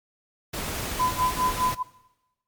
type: noise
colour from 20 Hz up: pink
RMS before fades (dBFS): -31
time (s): 0.53-1.75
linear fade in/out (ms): 10
type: tone with tremolo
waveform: sine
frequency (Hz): 1009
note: B5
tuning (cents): +37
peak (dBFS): -19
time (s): 0.99-1.83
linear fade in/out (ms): 10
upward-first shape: sine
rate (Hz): 4.9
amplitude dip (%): 100
effects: noise-tail reverb RT60 1.0 s tail -19 dB re dry + MP3 96 kbps